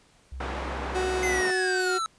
sine tone, 65.41 Hz, C2, in tune, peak -34 dBFS, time 0.32-1.41 s, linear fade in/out 5 ms
white band-pass noise, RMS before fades -34 dBFS, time 0.4-1.51 s, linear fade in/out 5 ms, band 150 to 1200 Hz, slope 12 dB/octave
35% pulse tone with vibrato, 370 Hz, F#4, in tune, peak -24 dBFS, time 0.94-1.99 s, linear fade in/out 20 ms, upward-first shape sine, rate 2 Hz, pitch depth 9 cents each way
square exponential sweep, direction down, 2093 to 1296 Hz, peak -27 dBFS, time 1.23-2.06 s, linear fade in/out 0 ms
effects pink hiss -60 dBFS RMS until 2.18 s + resampled to 22050 Hz

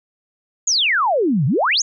sine exponential two-way sweep, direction down then up, 7040 to 121.2 to 7040 Hz, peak -14 dBFS, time 0.67-1.82 s, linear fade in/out 5 ms, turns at 1.46 s, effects none

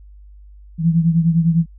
sine beating tone pair, 164.3 / 174.2 Hz, E3 / F3, -5 / -4 cents, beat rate 9.9 Hz, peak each -13 / -19 dBFS, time 0.78-1.66 s, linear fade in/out 50 ms, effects added 50 Hz sine -39 dBFS peak until 1.78 s

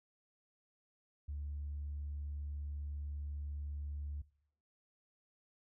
sine tone, 72.7 Hz, D2, 17 cents flat, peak -38 dBFS, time 1.28-4.22 s, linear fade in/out 10 ms, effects noise-tail reverb RT60 0.6 s tail -21 dB re dry + tanh soft clip ceiling -35 dBFS

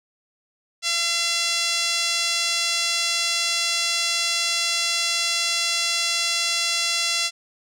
5% pulse tone with band-pass filter, 681 Hz, F5, 44 cents flat, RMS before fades -23 dBFS, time 0.82-7.31 s, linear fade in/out 50 ms, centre 4000 Hz, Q 0.75, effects none

